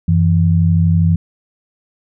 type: tone pair together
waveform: sine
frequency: 92.5 / 164.81 Hz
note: F#2 / E3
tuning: 0 / 0 cents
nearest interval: minor seventh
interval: 1000 cents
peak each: -12 dBFS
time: 0.08-1.16 s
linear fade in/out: 5 ms
effects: none